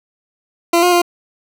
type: tone with pitch steps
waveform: 20% pulse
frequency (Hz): 341.2 / 355.9 / 349.3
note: F4 / F4 / F4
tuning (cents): -40 / +33 / 0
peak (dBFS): -5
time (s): 0.73-1.018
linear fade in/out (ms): 5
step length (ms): 96
effects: none